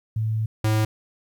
sine / square tone pair in turn, 110 / 108.61 Hz, A2 / A2, 0 / -22 cents, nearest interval unison, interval 22 cents, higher first, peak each -21 / -19 dBFS, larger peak second, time 0.16-0.46 / 0.64-0.85 s, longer first, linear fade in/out 5 ms, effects 10-bit

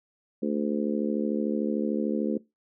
harmonic tone, 73.42 Hz, D2, in tune, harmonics 3 / 4 / 5 / 6 / 7, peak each -28 / -30 / -32 / -34 / -35 dBFS, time 0.42-2.38 s, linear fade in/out 10 ms, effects noise-tail reverb RT60 0.2 s tail -20 dB re dry

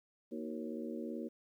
harmonic tone with a mistuned harmonic, 78.2 Hz, D#2, 9 cents sharp, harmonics 3 / 4 / 5 / 6 / 7, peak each -42 / -44 / -46 / -48 / -49 dBFS, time 0.31-1.29 s, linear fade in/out 20 ms, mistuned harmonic 5, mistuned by -69 cents, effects 12-bit

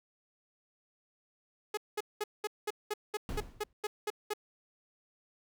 sawtooth tone bursts, 421.1 Hz, G#4, 24 cents sharp, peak -28 dBFS, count 12, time 1.74-4.336 s, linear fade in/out 5 ms, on 33 ms, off 200 ms
brown noise with exponential decay, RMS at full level -32 dBFS, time 3.29-3.73 s, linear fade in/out 1 ms, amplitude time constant 95 ms
effects none

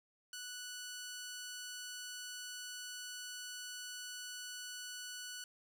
10% pulse tone, 1480 Hz, F#6, in tune, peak -36 dBFS, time 0.33-5.44 s, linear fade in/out 2 ms, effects none

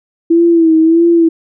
sine tone with vibrato, 329.6 Hz, E4, in tune, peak -5 dBFS, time 0.3-1.29 s, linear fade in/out 10 ms, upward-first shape sine, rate 1.6 Hz, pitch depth 57 cents each way, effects none

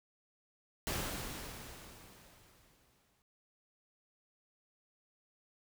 pink noise with exponential decay, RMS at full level -36 dBFS, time 0.87-3.22 s, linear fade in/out 0 ms, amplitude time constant 510 ms, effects none

